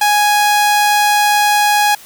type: tone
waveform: sawtooth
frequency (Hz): 830.6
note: G#5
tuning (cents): 0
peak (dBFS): -6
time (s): 0.01-1.95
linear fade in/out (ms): 5
effects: white hiss -39 dBFS RMS until 2.05 s